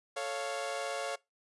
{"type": "chord", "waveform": "sawtooth", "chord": "A augmented", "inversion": "none", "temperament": "equal", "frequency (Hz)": [440, 554.4, 698.5], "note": ["A4", "C#5", "E#5"], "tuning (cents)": [0, 0, 0], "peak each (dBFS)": [-38, -33, -35], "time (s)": [0.16, 1.16], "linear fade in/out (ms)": 10, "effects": ["noise-tail reverb RT60 0.2 s tail -22 dB re dry", "resampled to 24000 Hz"]}